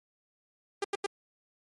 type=tone bursts; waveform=sawtooth; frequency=400 Hz; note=G4; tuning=35 cents sharp; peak=-24 dBFS; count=3; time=0.82-1.064 s; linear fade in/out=5 ms; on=24 ms; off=86 ms; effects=MP3 48 kbps